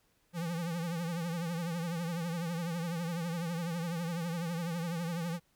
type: tone with vibrato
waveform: square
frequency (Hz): 169.3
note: E3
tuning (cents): +46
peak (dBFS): -34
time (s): 0.33-5.4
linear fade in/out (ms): 50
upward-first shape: triangle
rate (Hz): 12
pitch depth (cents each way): 100
effects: pink hiss -72 dBFS RMS until 5.55 s